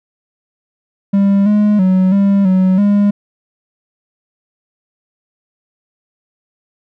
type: tone with pitch steps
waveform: triangle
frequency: 198.4 / 208.9 / 186.5 / 198.5 / 186.7 / 203.7 Hz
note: G3 / G#3 / F#3 / G3 / F#3 / G#3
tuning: +21 / +10 / +14 / +22 / +16 / -33 cents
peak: -6 dBFS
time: 1.13-3.11 s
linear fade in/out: 10 ms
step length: 330 ms
effects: none